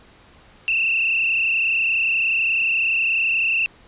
sine tone with frequency modulation, 2679 Hz, E7, 27 cents sharp, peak -17 dBFS, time 0.68-3.66 s, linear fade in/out 0 ms, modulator 31.7 Hz, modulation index 2.6, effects pink hiss -50 dBFS RMS until 3.87 s + resampled to 8000 Hz

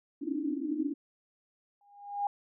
white band-pass noise, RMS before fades -33 dBFS, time 0.21-0.94 s, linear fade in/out 10 ms, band 270 to 320 Hz, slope 96 dB/octave
sine tone with exponential growth, 812 Hz, G#5, 39 cents flat, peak -25 dBFS, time 1.81-2.27 s, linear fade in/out 2 ms, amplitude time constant 100 ms
effects none

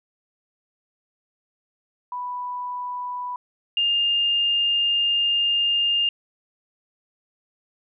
sine tone pair in turn, 987.8 / 2814 Hz, B5 / F7, 0 / +12 cents, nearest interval octave + tritone, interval 1812 cents, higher second, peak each -27 / -18 dBFS, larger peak second, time 2.12-3.36 / 3.77-6.09 s, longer second, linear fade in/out 2 ms, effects none

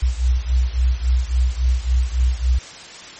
sine beating tone pair, 60.9 / 64.5 Hz, B1 / C2, -24 / -24 cents, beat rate 3.6 Hz, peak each -17 / -19 dBFS, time 0.02-2.59 s, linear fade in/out 10 ms, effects white hiss -37 dBFS RMS until 3.19 s + MP3 32 kbps

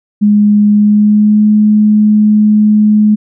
sine tone with pitch glide, 207.7 to 211.7 Hz, G#3 to G#3, 0 to +33 cents, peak -4 dBFS, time 0.21-3.16 s, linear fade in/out 20 ms, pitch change +33 cents, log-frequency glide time 0.7-1.46 s, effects none

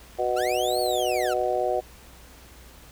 click train, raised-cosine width 0.2 ms, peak -35 dBFS, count 65, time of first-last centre 0.13-1.598 s, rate 43.6 Hz
harmonic tone, 123.5 Hz, B2, in tune, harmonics 3 / 4 / 5 / 6, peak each -29 / -28 / -27 / -27 dBFS, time 0.18-1.81 s, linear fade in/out 20 ms
sawtooth linear two-way sweep, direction up then down, 1259 to 4493 to 1259 Hz, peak -28 dBFS, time 0.36-1.34 s, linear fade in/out 10 ms, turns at 0.8 s
effects added 60 Hz sine -50 dBFS peak until 2.91 s + pink hiss -50 dBFS RMS until 2.91 s

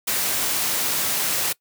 white noise, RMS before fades -23 dBFS, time 0.07-1.53 s, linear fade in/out 10 ms, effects noise-tail reverb RT60 0.1 s tail -22 dB re dry + high-pass 100 Hz 12 dB/octave

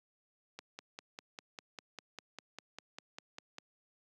click train, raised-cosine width 0.2 ms, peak -27 dBFS, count 16, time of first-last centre 0.59-3.584 s, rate 5.01 Hz, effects high-pass 200 Hz 12 dB/octave

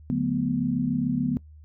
sine chord, B minor seventh, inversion first, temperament equal with one note detuned, 146.83 / 183.83 / 220 / 246.9 Hz, D3 / F#3 / A3 / B3, 0 / -11 / 0 / 0 cents, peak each -29 / -30 / -30 / -25 dBFS, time 0.1-1.37 s, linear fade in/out 0 ms, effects noise-tail reverb RT60 0.1 s tail -21 dB re dry + added 76 Hz sine -45 dBFS peak until 1.64 s

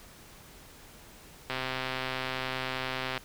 click train, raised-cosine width 0.3 ms, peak -16 dBFS, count 219, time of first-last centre 1.5-3.177 s, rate 130 Hz, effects pink hiss -52 dBFS RMS until 3.24 s

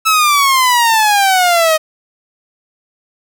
sawtooth exponential sweep, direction down, 1316 to 621 Hz, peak -5 dBFS, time 0.05-1.78 s, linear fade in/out 20 ms, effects none

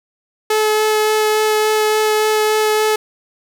sawtooth tone with vibrato, 430 Hz, A4, 40 cents flat, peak -9 dBFS, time 0.5-2.96 s, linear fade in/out 5 ms, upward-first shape sine, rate 3.5 Hz, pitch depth 8 cents each way, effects none

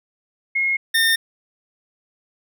sine / 25% pulse tone pair in turn, 2157 / 1817.4 Hz, C#7 / A#6, -48 / -44 cents, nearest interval minor third, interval 296 cents, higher first, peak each -17 / -11 dBFS, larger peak second, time 0.55-0.77 / 0.94-1.16 s, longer neither, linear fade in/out 10 ms, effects none

